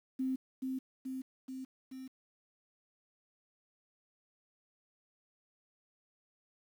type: tone with echo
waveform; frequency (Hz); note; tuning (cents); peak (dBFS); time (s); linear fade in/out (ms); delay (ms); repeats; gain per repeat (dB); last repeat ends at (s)
sine; 261.6; C4; 0; -31; 0.19-0.36; 10; 430; 4; -3; 2.08
effects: 10-bit